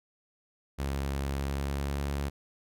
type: tone with pitch glide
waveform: sawtooth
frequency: 69 to 70.41 Hz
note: C#2 to C#2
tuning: -7 to +28 cents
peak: -26 dBFS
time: 0.78-2.3 s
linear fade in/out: 20 ms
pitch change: +35 cents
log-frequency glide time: 1.35-2.04 s
effects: none